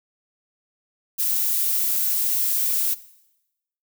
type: noise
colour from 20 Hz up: violet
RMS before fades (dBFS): -22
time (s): 1.18-2.95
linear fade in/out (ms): 20
effects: noise-tail reverb RT60 0.9 s tail -18 dB re dry